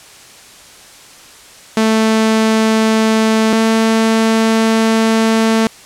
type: tone pair in turn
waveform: sawtooth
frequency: 220.6 / 223.3 Hz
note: A3 / A3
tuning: +5 / +26 cents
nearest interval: unison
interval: 21 cents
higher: second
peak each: -6 dBFS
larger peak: neither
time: 1.77-3.53 / 3.53-5.67 s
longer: second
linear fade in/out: 2 ms
effects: white hiss -39 dBFS RMS until 5.85 s + low-pass 9000 Hz 12 dB/octave